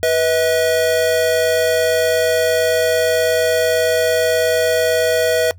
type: tone pair together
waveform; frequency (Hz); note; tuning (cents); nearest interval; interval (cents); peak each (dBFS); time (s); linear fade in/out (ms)
square; 491.3 / 640; B4 / D#5; -9 / +49; perfect fourth; 458; -17; 0.03-5.51; 0
effects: noise-tail reverb RT60 0.1 s tail -21 dB re dry + added 89 Hz sine -37 dBFS peak until 5.58 s